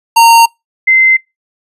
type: tone pair in turn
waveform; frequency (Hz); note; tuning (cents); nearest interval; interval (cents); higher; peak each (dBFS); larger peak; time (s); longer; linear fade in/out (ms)
square / sine; 922 / 2070; A#5 / C7; -19 / -19; octave + major second; 1400; second; -3 / -4; first; 0.16-0.46 / 0.87-1.17; neither; 10
effects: noise-tail reverb RT60 0.2 s tail -26 dB re dry + resampled to 32000 Hz